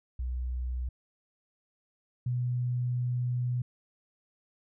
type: tone pair in turn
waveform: sine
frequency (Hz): 62.2 / 123.47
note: B1 / B2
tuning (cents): +13 / 0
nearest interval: octave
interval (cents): 1187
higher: second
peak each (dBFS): -30 / -27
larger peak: second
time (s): 0.19-0.89 / 2.26-3.62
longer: second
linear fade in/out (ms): 5
effects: none